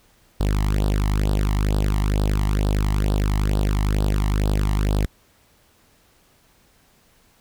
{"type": "tone with flanger", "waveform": "sawtooth", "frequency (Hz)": 50.9, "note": "G#1", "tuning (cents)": -34, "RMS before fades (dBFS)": -20, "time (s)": [0.4, 5.06], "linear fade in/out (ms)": 5, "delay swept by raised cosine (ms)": [0.22, 1.02], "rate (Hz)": 2.2, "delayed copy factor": 0.85, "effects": ["pink hiss -58 dBFS RMS until 7.4 s"]}